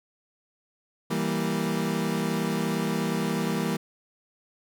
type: chord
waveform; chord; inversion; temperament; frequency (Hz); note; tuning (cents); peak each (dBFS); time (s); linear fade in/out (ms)
30% pulse; E diminished; none; equal; 164.81 / 196 / 233.1; E3 / G3 / Bb3; 0 / 0 / 0; -27; 1.1-3.77; 10
effects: none